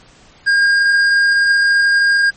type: tone with hard clipping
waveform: triangle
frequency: 1616 Hz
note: G#6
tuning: 48 cents flat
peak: -11 dBFS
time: 0.46-2.31 s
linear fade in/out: 20 ms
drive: 10 dB
effects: pink hiss -46 dBFS RMS until 2.36 s + MP3 32 kbps